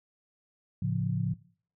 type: chord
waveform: sine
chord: A augmented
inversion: none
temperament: equal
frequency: 110 / 138.59 / 174.61 Hz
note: A2 / C#3 / E#3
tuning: 0 / 0 / 0 cents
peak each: -31 dBFS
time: 0.82-1.34 s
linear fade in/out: 5 ms
effects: noise-tail reverb RT60 0.5 s tail -20 dB re dry